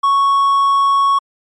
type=tone; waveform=triangle; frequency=1108.7 Hz; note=C#6; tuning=in tune; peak=-8 dBFS; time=0.03-1.19 s; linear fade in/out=10 ms; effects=MP3 48 kbps